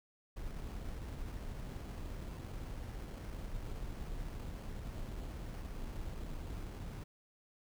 brown noise with sample-and-hold, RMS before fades -43 dBFS, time 0.36-7.04 s, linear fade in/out 10 ms, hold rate 3675 Hz, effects none

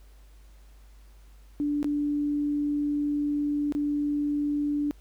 sine tone with dropouts, 291.9 Hz, D4, 10 cents flat, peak -24 dBFS, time 1.6-4.91 s, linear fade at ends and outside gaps 0 ms, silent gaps 1.829-1.844 / 3.723-3.75 s, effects added 50 Hz sine -49 dBFS peak until 5 s + pink hiss -63 dBFS RMS until 5 s

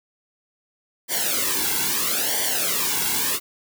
white noise with flanger, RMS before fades -23 dBFS, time 1.08-3.4 s, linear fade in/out 50 ms, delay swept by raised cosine 0.76 to 1.66 ms, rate 0.76 Hz, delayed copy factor -0.9, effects none

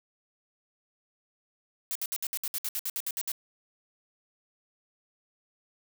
blue noise bursts, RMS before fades -32 dBFS, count 14, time 1.91-3.318 s, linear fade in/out 0 ms, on 43 ms, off 62 ms, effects none

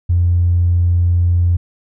triangle tone with tanh clipping, 87.31 Hz, F2, in tune, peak -10 dBFS, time 0.09-1.57 s, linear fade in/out 10 ms, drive 4 dB, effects none

